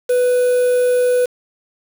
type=tone with quantisation; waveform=triangle; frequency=496.3 Hz; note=B4; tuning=8 cents sharp; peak=-10 dBFS; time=0.09-1.26 s; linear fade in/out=10 ms; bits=5; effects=none